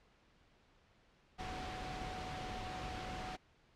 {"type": "tone in noise", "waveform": "sine", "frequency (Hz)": 743, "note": "F#5", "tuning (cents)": 7, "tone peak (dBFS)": -46, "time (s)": [1.38, 3.37], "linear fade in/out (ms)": 20, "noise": "pink", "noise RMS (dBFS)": -44, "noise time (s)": [1.38, 3.37], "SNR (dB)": -5, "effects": ["pink hiss -69 dBFS RMS until 3.75 s", "low-pass 4000 Hz 12 dB/octave"]}